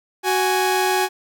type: tone pair together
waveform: sawtooth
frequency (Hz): 372.2 / 830.6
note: F#4 / G#5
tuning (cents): +10 / 0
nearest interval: octave + major second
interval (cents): 1390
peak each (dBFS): -16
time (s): 0.23-1.09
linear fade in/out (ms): 50
effects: none